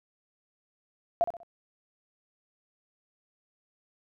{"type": "tone with echo", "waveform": "sine", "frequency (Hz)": 685, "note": "F5", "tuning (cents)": -34, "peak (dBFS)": -20, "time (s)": [1.21, 1.24], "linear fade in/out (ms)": 0, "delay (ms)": 64, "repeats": 3, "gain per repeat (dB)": -9, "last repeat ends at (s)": 1.432, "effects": []}